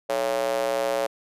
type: tone with high-pass filter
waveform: square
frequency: 61.74 Hz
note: B1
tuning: in tune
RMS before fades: -25 dBFS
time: 0.09-1.07 s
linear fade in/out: 10 ms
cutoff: 560 Hz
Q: 4.4
effects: resampled to 32000 Hz